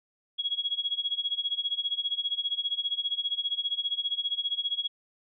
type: tone with tremolo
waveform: sine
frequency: 3322 Hz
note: G#7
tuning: in tune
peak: -24 dBFS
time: 0.38-4.88 s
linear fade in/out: 20 ms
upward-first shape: sine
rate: 15 Hz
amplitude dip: 90%
effects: none